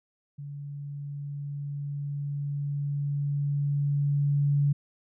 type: tone with level ramp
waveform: sine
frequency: 143.1 Hz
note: D3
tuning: 45 cents flat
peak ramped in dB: -36 to -20 dBFS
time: 0.38-4.73 s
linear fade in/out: 10 ms
effects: none